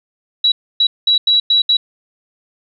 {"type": "tone bursts at uneven times", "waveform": "sine", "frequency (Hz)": 3905, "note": "B7", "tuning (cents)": -20, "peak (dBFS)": -9, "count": 6, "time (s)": [[0.44, 0.52], [0.8, 0.87], [1.07, 1.18], [1.27, 1.4], [1.5, 1.62], [1.69, 1.77]], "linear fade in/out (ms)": 5, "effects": []}